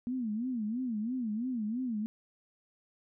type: tone with vibrato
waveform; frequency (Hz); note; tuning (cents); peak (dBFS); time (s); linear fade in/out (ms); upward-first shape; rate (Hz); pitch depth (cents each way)
sine; 233.1; A#3; 0; -31; 0.07-2.06; 0; sine; 3; 190
effects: none